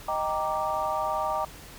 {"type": "chord", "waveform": "sine", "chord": "Eb major seventh", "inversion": "none", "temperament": "equal", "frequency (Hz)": [622.3, 784, 932.3, 1174.7], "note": ["Eb5", "G5", "Bb5", "D6"], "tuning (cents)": [0, 0, 0, 0], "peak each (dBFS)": -31, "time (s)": [0.08, 1.45], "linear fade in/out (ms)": 5, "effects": ["added 50 Hz sine -52 dBFS peak until 1.78 s", "pink hiss -46 dBFS RMS until 1.78 s"]}